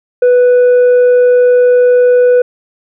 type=tone with tanh clipping; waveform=sine; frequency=493.9 Hz; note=B4; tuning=in tune; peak=-5 dBFS; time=0.22-2.42 s; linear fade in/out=5 ms; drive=3 dB; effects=none